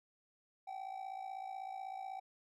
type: tone with amplitude modulation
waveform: triangle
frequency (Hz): 768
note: G5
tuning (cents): -36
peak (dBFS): -37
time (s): 0.67-2.2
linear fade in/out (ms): 10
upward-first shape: sine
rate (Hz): 56.1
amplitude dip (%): 75
effects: none